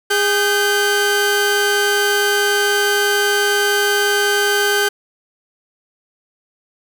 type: tone pair together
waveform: sawtooth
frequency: 409.2 / 1546 Hz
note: G#4 / G6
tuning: -26 / -24 cents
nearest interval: octave + major seventh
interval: 2302 cents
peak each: -13 dBFS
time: 0.1-4.89 s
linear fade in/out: 10 ms
effects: none